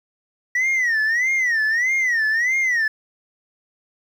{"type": "tone with vibrato", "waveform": "sine", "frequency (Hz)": 1920, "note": "B6", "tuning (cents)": -49, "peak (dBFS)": -14, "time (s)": [0.55, 2.88], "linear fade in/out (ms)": 5, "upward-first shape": "sine", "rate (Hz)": 1.6, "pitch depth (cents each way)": 180, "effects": ["tanh soft clip ceiling -16 dBFS", "8-bit"]}